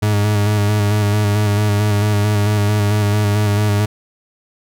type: tone with vibrato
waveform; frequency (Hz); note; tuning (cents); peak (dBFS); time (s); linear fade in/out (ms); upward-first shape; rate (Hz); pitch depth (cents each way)
40% pulse; 104; G#2; +3; -12; 0.02-3.86; 10; square; 4.5; 26
effects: none